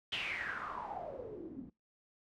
white noise with low-pass filter sweep, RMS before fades -42 dBFS, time 0.12-1.7 s, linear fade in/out 5 ms, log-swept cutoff 3100 to 220 Hz, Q 7.5, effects noise-tail reverb RT60 0.2 s tail -24 dB re dry

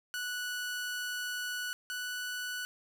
sawtooth tone pair in turn, 1476 / 1481.6 Hz, F#6 / F#6, -5 / +2 cents, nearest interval unison, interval 7 cents, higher second, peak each -31 / -32 dBFS, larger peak first, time 0.14-1.73 / 1.9-2.65 s, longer first, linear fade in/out 0 ms, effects none

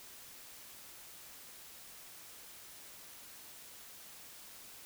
silence, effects white hiss -53 dBFS RMS until 4.85 s

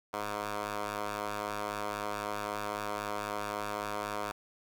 10% pulse ring-modulated tone, 103.83 Hz, G#2, in tune, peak -23 dBFS, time 0.13-4.32 s, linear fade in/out 5 ms, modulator 833 Hz, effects none

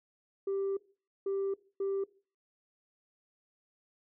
sine tone bursts at uneven times, 392 Hz, G4, in tune, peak -28 dBFS, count 3, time 0.47-0.77 / 1.26-1.54 / 1.8-2.04 s, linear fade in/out 5 ms, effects noise-tail reverb RT60 0.4 s tail -21 dB re dry + tanh soft clip ceiling -28 dBFS

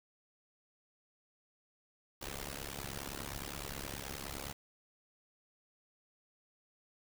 pink noise with amplitude modulation, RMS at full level -39 dBFS, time 2.21-4.53 s, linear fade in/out 10 ms, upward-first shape sine, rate 69.6 Hz, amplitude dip 100%, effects none

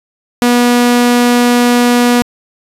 sawtooth tone, 242.5 Hz, B3, 31 cents flat, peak -3 dBFS, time 0.42-2.22 s, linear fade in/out 0 ms, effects resampled to 32000 Hz

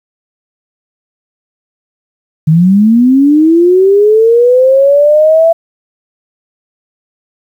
sine linear sweep, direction up, 151.1 to 669 Hz, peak -3 dBFS, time 2.47-5.53 s, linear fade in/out 10 ms, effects 7-bit

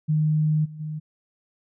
sine tone with level steps, 153.9 Hz, D#3, 19 cents flat, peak -18 / -36 / -28 dBFS, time 0.08-1 s, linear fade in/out 20 ms, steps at 0.64 / 0.79 s, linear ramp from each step 20 ms, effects none

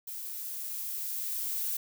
violet noise with level ramp, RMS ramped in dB -40 to -32 dBFS, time 0.07-1.77 s, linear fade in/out 5 ms, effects none

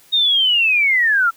sine linear sweep, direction down, 3733 to 1318.5 Hz, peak -12 dBFS, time 0.12-1.31 s, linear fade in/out 20 ms, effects white hiss -50 dBFS RMS until 1.36 s

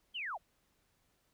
sine linear sweep, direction down, 3205 to 554.4 Hz, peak -37 dBFS, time 0.14-0.38 s, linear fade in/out 20 ms, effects pink hiss -75 dBFS RMS until 1.33 s

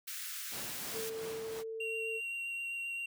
white high-pass noise, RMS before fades -42 dBFS, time 0.07-1.1 s, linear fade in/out 10 ms, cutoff 1300 Hz, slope 48 dB/octave
pink noise with tremolo, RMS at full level -44 dBFS, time 0.5-1.64 s, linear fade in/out 50 ms, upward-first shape sine, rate 2.9 Hz, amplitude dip 40%
sine tone, 446.7 Hz, A4, 26 cents sharp, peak -38 dBFS, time 0.92-2.21 s, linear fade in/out 50 ms
triangle tone with vibrato, 2754 Hz, F7, 25 cents flat, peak -35 dBFS, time 1.8-3.06 s, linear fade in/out 5 ms, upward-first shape triangle, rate 7.7 Hz, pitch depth 13 cents each way
effects high-pass 150 Hz 12 dB/octave

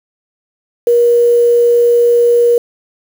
sine tone with quantisation, 475.7 Hz, A#4, 35 cents sharp, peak -6 dBFS, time 0.87-2.58 s, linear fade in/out 2 ms, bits 5, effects none

